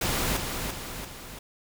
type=noise with echo; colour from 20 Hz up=pink; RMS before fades=-27 dBFS; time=0.01-0.37 s; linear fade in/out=5 ms; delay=340 ms; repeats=3; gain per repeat=-5 dB; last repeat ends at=1.39 s; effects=none